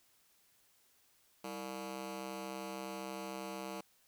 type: ring-modulated tone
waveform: 15% pulse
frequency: 261.6 Hz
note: C4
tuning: in tune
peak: -32 dBFS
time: 1.44-3.81 s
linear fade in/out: 5 ms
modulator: 66.3 Hz
effects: white hiss -70 dBFS RMS until 4.07 s